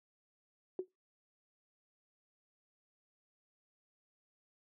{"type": "tone with exponential decay", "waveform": "sine", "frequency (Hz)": 370, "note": "F#4", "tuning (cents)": 0, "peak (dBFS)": -30, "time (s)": [0.79, 0.88], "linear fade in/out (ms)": 1, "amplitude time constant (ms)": 18, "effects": ["noise-tail reverb RT60 0.2 s tail -24 dB re dry", "high-pass 200 Hz 12 dB/octave"]}